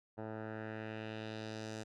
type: tone with low-pass filter sweep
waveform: 10% pulse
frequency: 109.5 Hz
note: A2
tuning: 8 cents flat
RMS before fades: -44 dBFS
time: 0.17-1.84 s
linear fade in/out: 20 ms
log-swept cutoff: 1000 to 7200 Hz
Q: 1.7
effects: none